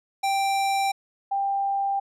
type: tone pair in turn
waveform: square / sine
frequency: 785 / 791.8 Hz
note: G5 / G5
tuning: +2 / +17 cents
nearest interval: unison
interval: 15 cents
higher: second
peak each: -22 dBFS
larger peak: neither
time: 0.23-0.92 / 1.31-2 s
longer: neither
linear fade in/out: 10 ms
effects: low-pass 11000 Hz 12 dB/octave